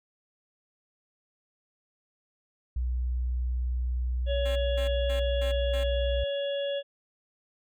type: tone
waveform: sine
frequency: 61.74 Hz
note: B1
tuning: in tune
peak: -26 dBFS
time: 2.76-6.24 s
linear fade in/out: 5 ms
type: harmonic tone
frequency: 562 Hz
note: C#5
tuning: 24 cents sharp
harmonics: 1 / 3 / 5 / 6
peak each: -28 / -44 / -43 / -39 dBFS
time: 4.26-6.83 s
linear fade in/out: 50 ms
type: tone bursts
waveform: 5% pulse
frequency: 267.2 Hz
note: C4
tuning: 36 cents sharp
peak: -29 dBFS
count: 5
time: 4.45-5.84 s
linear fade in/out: 10 ms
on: 110 ms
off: 210 ms
effects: none